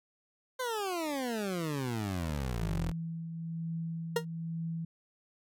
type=exponential sweep; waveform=20% pulse; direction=down; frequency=523.3 to 38.89 Hz; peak=-27 dBFS; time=0.59-2.92 s; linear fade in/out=10 ms
type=tone with tremolo; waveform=sine; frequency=164.81 Hz; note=E3; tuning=in tune; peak=-32 dBFS; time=2.62-4.85 s; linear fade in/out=5 ms; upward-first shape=triangle; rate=1.1 Hz; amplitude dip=45%
type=tone with exponential decay; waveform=40% pulse; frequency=468.7 Hz; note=A#4; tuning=9 cents sharp; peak=-22 dBFS; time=4.16-4.25 s; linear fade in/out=5 ms; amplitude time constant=18 ms
effects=MP3 96 kbps